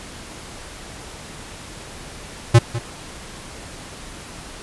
square tone with echo, 117.3 Hz, A#2, 11 cents sharp, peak -7 dBFS, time 2.54-2.59 s, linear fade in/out 10 ms, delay 200 ms, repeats 1, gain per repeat -15 dB, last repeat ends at 2.79 s, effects pink hiss -37 dBFS RMS until 4.62 s + resampled to 24000 Hz

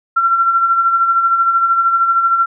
sine tone with tremolo, 1360 Hz, F6, 46 cents flat, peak -8 dBFS, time 0.16-2.46 s, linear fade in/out 10 ms, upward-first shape sine, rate 13 Hz, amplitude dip 50%, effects none

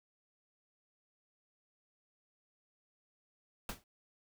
pink noise with exponential decay, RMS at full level -37 dBFS, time 3.69-3.84 s, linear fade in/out 2 ms, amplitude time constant 31 ms, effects none

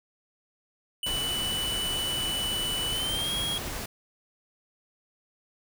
square tone with pitch glide, 2976 to 3283 Hz, F#7 to G#7, +9 to -21 cents, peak -29 dBFS, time 1.03-3.58 s, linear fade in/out 2 ms, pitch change +170 cents, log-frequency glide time 2.88-3.34 s
pink noise, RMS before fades -35 dBFS, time 1.06-3.86 s, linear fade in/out 5 ms
click, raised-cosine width 3 ms, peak -27 dBFS, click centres 3.675 s
effects none

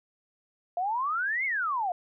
sine exponential two-way sweep, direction up then down, 684 to 2217 to 684 Hz, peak -26 dBFS, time 0.77-1.92 s, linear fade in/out 2 ms, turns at 1.45 s, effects none

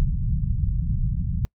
pink low-pass noise, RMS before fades -23 dBFS, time 0-1.45 s, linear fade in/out 0 ms, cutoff 180 Hz, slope 48 dB/octave, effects noise-tail reverb RT60 0.1 s tail -26 dB re dry

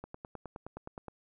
click train, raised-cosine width 1 ms, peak -28 dBFS, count 11, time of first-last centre 0.04-1.083 s, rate 9.59 Hz, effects none

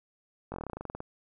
slowing click train, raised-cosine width 1 ms, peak -23 dBFS, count 15, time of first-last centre 0.52-1.004 s, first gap 20 ms, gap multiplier 1.08, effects none

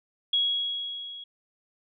sine tone with level ramp, 3322 Hz, G#7, in tune, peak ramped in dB -20 to -39 dBFS, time 0.33-1.24 s, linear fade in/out 5 ms, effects none

